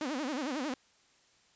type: tone with vibrato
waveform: sawtooth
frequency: 278.8 Hz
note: C#4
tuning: 10 cents sharp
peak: -29 dBFS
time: 0.01-0.74 s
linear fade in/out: 2 ms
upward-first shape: sine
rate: 11 Hz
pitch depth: 220 cents each way
effects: white hiss -66 dBFS RMS until 1.55 s + resampled to 16000 Hz